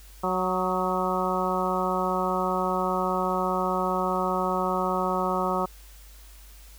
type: harmonic tone with a mistuned harmonic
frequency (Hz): 185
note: F#3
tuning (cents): 0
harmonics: 1 / 2 / 3 / 4 / 5 / 6 / 7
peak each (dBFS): -31 / -31 / -31 / -31 / -31 / -31 / -31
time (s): 0.23-5.66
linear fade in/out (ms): 10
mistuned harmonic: 7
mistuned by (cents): -33
effects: added 50 Hz sine -46 dBFS peak until 6.78 s + white hiss -53 dBFS RMS until 6.78 s